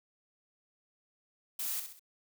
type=noise with echo; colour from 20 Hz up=blue; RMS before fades=-36 dBFS; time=1.59-1.8 s; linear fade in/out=5 ms; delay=65 ms; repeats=3; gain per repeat=-7 dB; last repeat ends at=1.995 s; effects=none